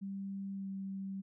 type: tone with pitch glide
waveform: sine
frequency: 196 to 193.86 Hz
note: G3 to G3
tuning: 0 to -19 cents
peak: -38 dBFS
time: 0.01-1.22 s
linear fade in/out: 20 ms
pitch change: -19 cents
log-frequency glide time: 0.54-0.68 s
effects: none